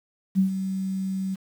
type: tone with ADSR envelope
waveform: sine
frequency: 190.8 Hz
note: G3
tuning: 47 cents flat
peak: -15 dBFS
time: 0.35-1.36 s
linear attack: 37 ms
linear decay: 110 ms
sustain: -10 dB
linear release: 22 ms
effects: 8-bit